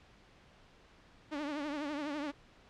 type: tone with vibrato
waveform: sawtooth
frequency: 293.7 Hz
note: D4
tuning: in tune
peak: -32 dBFS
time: 1.31-2.32 s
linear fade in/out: 20 ms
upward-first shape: triangle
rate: 12 Hz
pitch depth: 110 cents each way
effects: pink hiss -61 dBFS RMS until 2.69 s + low-pass 4000 Hz 12 dB/octave